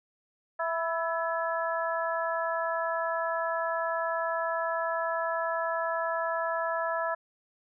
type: harmonic tone with a mistuned harmonic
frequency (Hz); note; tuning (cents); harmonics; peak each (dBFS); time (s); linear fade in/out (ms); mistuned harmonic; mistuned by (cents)
330; E4; +2; 2 / 3 / 4 / 5; -31 / -33 / -34 / -35; 0.59-7.15; 10; 5; +52
effects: none